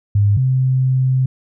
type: tone pair in turn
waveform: sine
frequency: 102 / 130.18 Hz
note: G#2 / C3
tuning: -31 / -8 cents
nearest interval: major third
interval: 423 cents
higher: second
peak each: -10 / -12 dBFS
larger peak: first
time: 0.15-0.37 / 0.37-1.26 s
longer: second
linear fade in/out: 5 ms
effects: none